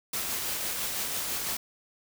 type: noise with tremolo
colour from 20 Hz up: white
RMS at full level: -31 dBFS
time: 0.13-1.57 s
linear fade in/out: 5 ms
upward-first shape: sine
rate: 6 Hz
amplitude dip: 25%
effects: none